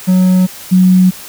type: tone pair in turn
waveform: triangle / sine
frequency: 184.4 / 184.4 Hz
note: F#3 / F#3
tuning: -6 / -6 cents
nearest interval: unison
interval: 0 cents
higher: neither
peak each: -4 dBFS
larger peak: neither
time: 0.07-0.47 / 0.71-1.11 s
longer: neither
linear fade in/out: 20 ms
effects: white hiss -31 dBFS RMS until 1.28 s